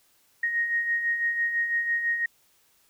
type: beating tone pair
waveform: sine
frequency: 1864.7 / 1870.7 Hz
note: A#6 / A#6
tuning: 0 / +6 cents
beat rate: 6 Hz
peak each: -33 / -24 dBFS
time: 0.43-2.26 s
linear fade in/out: 5 ms
effects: white hiss -64 dBFS RMS until 2.89 s